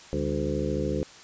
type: harmonic tone with a mistuned harmonic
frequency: 73.42 Hz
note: D2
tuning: in tune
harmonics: 1 / 2 / 3 / 4 / 5 / 6 / 7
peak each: -33 / -33 / -33 / -33 / -33 / -33 / -33 dBFS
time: 0.13-1.03 s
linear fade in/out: 0 ms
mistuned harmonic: 3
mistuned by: -140 cents
effects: white hiss -48 dBFS RMS until 1.23 s + resampled to 16000 Hz